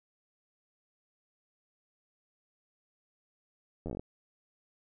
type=slowing click train; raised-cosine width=2 ms; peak=-25 dBFS; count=9; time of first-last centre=3.86-3.995 s; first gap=11 ms; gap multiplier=1.12; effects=none